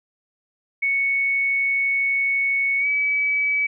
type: tone with pitch glide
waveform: sine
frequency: 2217 to 2286 Hz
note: C#7 to D7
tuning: 0 to -47 cents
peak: -18 dBFS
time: 0.82-3.67 s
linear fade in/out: 10 ms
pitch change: +53 cents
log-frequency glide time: 2.79-2.87 s
effects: none